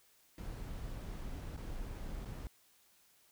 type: noise with dropouts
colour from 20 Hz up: brown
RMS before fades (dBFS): -43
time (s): 0.38-2.47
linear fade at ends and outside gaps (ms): 1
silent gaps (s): 1.566-1.576 / 2.249-2.256
effects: white hiss -68 dBFS RMS until 3.31 s